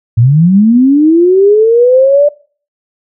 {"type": "linear sweep", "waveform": "sine", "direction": "up", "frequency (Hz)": [108.3, 591], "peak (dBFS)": -3, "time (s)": [0.17, 2.29], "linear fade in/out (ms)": 10, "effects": ["noise-tail reverb RT60 0.4 s tail -19 dB re dry"]}